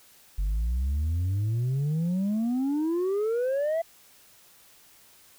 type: exponential sweep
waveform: sine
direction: up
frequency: 46.25 to 675 Hz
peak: -21 dBFS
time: 0.38-3.82 s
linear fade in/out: 10 ms
effects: tanh soft clip ceiling -23 dBFS + white hiss -56 dBFS RMS until 5.38 s